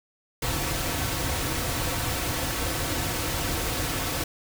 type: noise with comb filter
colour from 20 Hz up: pink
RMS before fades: -28 dBFS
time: 0.42-4.24 s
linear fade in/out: 5 ms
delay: 4.9 ms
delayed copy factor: -0.55
effects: none